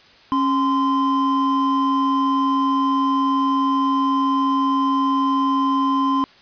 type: tone pair together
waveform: triangle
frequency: 273.9 / 1034.1 Hz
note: C#4 / C6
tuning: -21 / -21 cents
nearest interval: octave + major seventh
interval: 2300 cents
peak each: -17 dBFS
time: 0.32-6.24 s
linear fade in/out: 0 ms
effects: white hiss -49 dBFS RMS until 6.41 s + resampled to 11025 Hz